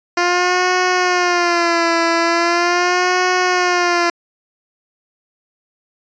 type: tone with vibrato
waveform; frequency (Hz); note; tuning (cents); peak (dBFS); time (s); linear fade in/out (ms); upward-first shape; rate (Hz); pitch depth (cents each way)
10% pulse; 349.2; F4; 0; -5; 0.17-4.1; 5; sine; 0.4; 77
effects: resampled to 16000 Hz